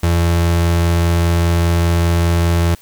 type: tone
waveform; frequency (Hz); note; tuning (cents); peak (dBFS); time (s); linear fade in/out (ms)
35% pulse; 85; F2; -46; -10; 0.03-2.75; 5
effects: white hiss -46 dBFS RMS until 2.81 s